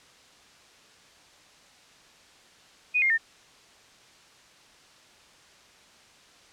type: tone with pitch steps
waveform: sine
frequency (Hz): 2480 / 2122 / 1815.5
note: D#7 / C7 / A#6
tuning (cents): -6 / +24 / -46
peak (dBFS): -20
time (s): 2.94-3.18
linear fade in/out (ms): 20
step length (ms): 80
effects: white hiss -55 dBFS RMS until 6.52 s + low-pass 6000 Hz 12 dB/octave